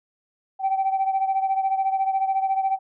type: beating tone pair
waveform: sine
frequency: 770 / 784 Hz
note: G5 / G5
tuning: -31 / 0 cents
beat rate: 14 Hz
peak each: -20 / -25 dBFS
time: 0.59-2.79 s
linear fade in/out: 50 ms
effects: tanh soft clip ceiling -15 dBFS